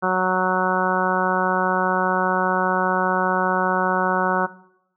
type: harmonic tone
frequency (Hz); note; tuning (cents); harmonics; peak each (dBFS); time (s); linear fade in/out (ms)
185; F#3; 0; 1 / 2 / 3 / 4 / 5 / 6 / 7 / 8; -26 / -26 / -26 / -26 / -26 / -26 / -26 / -26; 0.02-4.47; 20
effects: noise-tail reverb RT60 0.8 s tail -18 dB re dry